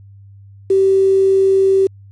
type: tone with quantisation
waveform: sine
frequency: 386.2 Hz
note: G4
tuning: 26 cents flat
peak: -9 dBFS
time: 0.7-1.87 s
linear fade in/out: 5 ms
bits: 6
effects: added 99 Hz sine -38 dBFS peak until 2.11 s + resampled to 22050 Hz